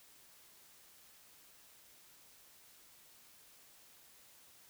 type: silence
effects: white hiss -62 dBFS RMS until 4.69 s